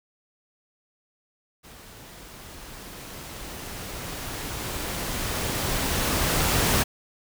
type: noise with level ramp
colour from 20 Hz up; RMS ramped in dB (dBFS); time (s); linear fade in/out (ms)
pink; -47 to -21; 1.63-6.84; 20
effects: none